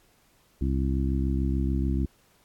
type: harmonic tone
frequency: 66.8 Hz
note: C2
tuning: 36 cents sharp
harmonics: 1 / 2 / 3 / 4 / 5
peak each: -25 / -31 / -32 / -32 / -35 dBFS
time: 0.61-2.06 s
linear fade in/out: 5 ms
effects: pink hiss -63 dBFS RMS until 2.44 s + AAC 64 kbps